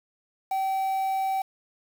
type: tone with quantisation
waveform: triangle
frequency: 770 Hz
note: G5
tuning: 31 cents flat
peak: -22 dBFS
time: 0.51-1.42 s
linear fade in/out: 5 ms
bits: 7
effects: none